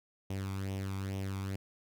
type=tone with flanger; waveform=sawtooth; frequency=96.9 Hz; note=G2; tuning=20 cents flat; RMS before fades=-37 dBFS; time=0.3-1.56 s; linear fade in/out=5 ms; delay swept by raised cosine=0.33 to 0.88 ms; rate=2.3 Hz; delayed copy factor=+0.65; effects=none